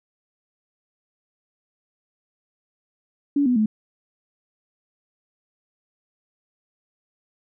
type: tone with pitch steps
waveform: sine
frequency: 284.6 / 247.8 / 215.7 Hz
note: C#4 / B3 / A3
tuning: +46 / +6 / -34 cents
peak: -16 dBFS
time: 3.36-3.66 s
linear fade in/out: 5 ms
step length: 100 ms
effects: none